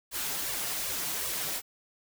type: noise with flanger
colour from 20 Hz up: white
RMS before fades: -33 dBFS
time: 0.11-1.62 s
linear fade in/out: 50 ms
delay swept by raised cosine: 1.7 to 7.1 ms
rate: 2.6 Hz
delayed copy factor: +0.95
effects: none